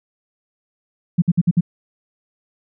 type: tone bursts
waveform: sine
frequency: 172.7 Hz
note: F3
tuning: 19 cents flat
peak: -10 dBFS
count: 5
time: 1.18-1.609 s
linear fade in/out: 10 ms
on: 41 ms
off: 56 ms
effects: none